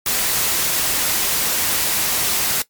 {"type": "noise", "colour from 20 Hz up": "white", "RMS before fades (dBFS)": -19, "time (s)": [0.06, 2.62], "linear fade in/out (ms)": 2, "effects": ["noise-tail reverb RT60 0.1 s tail -18 dB re dry", "MP3 96 kbps"]}